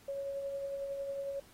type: tone with tremolo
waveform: sine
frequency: 554.4 Hz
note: C#5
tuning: in tune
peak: -34 dBFS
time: 0.08-1.4 s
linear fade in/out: 5 ms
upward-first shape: triangle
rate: 11 Hz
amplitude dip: 35%
effects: pink hiss -61 dBFS RMS until 1.53 s + AAC 48 kbps